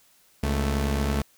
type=tone pair together; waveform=sawtooth; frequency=69.33 / 219.9 Hz; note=C#2 / A3; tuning=+1 / -1 cents; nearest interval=octave + minor sixth; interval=1998 cents; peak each=-20 / -25 dBFS; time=0.43-1.22 s; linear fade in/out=5 ms; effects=white hiss -60 dBFS RMS until 1.37 s